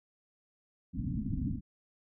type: low-pass noise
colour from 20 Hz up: white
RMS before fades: -34 dBFS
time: 0.93-1.61 s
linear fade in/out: 50 ms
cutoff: 280 Hz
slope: 96 dB/octave
effects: none